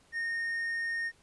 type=tone; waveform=triangle; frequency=1843 Hz; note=A#6; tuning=20 cents flat; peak=-29 dBFS; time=0.12-1.12 s; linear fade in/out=50 ms; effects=pink hiss -64 dBFS RMS until 1.22 s + resampled to 24000 Hz